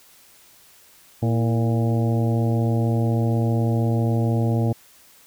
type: harmonic tone with a mistuned harmonic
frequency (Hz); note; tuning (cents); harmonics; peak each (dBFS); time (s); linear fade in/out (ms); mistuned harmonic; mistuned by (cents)
115.8; A#2; -11; 1 / 2 / 3 / 4 / 5 / 6 / 7; -19 / -25 / -29 / -31 / -33 / -35 / -36; 1.22-4.73; 10; 3; -62
effects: white hiss -52 dBFS RMS until 5.26 s